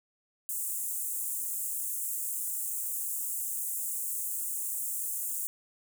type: high-pass noise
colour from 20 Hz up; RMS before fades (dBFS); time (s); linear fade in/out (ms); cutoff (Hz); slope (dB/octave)
pink; -34; 0.49-5.47; 0; 7500; 48
effects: none